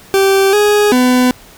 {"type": "tone with pitch steps", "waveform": "40% pulse", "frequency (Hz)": [389.4, 415.7, 251], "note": ["G4", "G#4", "B3"], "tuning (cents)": [-12, 2, 28], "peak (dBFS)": -7, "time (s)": [0.14, 1.31], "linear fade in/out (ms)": 0, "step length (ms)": 390, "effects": ["pink hiss -40 dBFS RMS until 1.57 s"]}